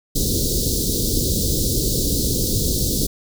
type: band-stop noise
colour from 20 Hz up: pink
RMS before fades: -20 dBFS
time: 0.15-3.07 s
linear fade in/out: 10 ms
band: 490 to 3900 Hz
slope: 48 dB/octave
effects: none